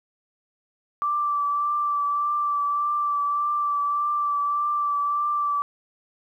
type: tone with vibrato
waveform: sine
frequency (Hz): 1168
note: D6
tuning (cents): -10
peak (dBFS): -21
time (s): 1.02-5.62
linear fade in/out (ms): 0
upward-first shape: triangle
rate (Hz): 1.7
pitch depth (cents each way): 22
effects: 10-bit